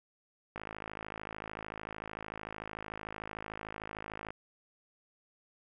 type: click train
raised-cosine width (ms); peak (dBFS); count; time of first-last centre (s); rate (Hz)
0.5; -25; 201; 0.56-4.305; 53.4
effects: none